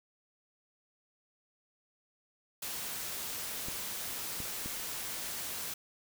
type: noise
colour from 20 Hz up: white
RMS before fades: -39 dBFS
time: 2.62-5.74 s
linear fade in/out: 5 ms
type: clicks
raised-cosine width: 3 ms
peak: -29 dBFS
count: 3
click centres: 3.685 / 4.403 / 4.66 s
effects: none